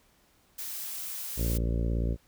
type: noise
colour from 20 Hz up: blue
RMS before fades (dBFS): -37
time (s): 0.58-1.58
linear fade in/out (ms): 10
type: harmonic tone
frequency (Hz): 57.5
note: A#1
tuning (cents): -23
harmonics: 1 / 2 / 3 / 4 / 5 / 6 / 7 / 8 / 9 / 10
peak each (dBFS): -27 / -33 / -37 / -39 / -41 / -43 / -44 / -45 / -46 / -47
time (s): 1.36-2.17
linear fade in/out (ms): 50
effects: pink hiss -65 dBFS RMS until 2.27 s